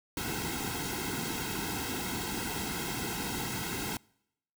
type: noise with comb filter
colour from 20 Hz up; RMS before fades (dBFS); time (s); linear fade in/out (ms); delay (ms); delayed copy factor
pink; -35; 0.17-3.97; 2; 1.7; -0.95
effects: noise-tail reverb RT60 0.8 s tail -26 dB re dry